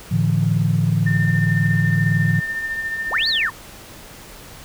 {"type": "chord", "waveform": "sine", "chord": "A suspended fourth", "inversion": "none", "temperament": "equal with one note detuned", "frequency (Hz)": [110, 146.83, 168.76], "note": ["A2", "D3", "E3"], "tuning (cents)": [0, 0, 41], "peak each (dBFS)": -19, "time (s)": [0.11, 2.4], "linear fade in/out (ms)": 10}
{"type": "tone with tremolo", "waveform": "sine", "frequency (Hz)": 1800, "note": "A6", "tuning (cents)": 39, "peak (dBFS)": -20, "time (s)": [1.06, 3.5], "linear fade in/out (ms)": 10, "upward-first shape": "triangle", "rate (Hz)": 14, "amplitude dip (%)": 50}
{"type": "linear two-way sweep", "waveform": "sine", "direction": "up then down", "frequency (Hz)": [164.81, 4622, 807], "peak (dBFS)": -17, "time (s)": [3.1, 3.51], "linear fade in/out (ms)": 50, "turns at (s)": 3.28}
{"effects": ["tanh soft clip ceiling -5 dBFS", "pink hiss -40 dBFS RMS until 4.64 s"]}